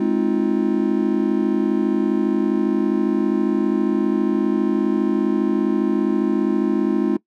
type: chord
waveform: triangle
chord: F minor seventh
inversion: first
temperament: just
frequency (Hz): 209.5 / 261.9 / 314.3 / 349.2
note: Ab3 / C4 / Eb4 / F4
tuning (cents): +15 / +2 / +18 / 0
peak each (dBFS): -20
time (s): 0-7.17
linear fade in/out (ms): 5
effects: noise-tail reverb RT60 0.1 s tail -21 dB re dry